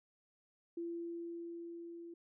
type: tone with level ramp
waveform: sine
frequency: 339.4 Hz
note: F4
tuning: 49 cents flat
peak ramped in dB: -38 to -47 dBFS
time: 0.77-2.14 s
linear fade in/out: 5 ms
effects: none